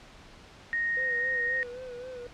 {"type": "tone", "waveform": "sine", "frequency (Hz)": 1862, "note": "A#6", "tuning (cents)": -2, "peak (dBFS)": -26, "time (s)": [0.73, 1.63], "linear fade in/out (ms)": 0}
{"type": "tone with vibrato", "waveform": "triangle", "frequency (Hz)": 499.3, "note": "B4", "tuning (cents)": 19, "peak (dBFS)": -36, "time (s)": [0.97, 2.27], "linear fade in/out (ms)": 2, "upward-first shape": "sine", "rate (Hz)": 3.8, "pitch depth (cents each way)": 58}
{"effects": ["pink hiss -51 dBFS RMS until 2.33 s", "low-pass 5000 Hz 12 dB/octave"]}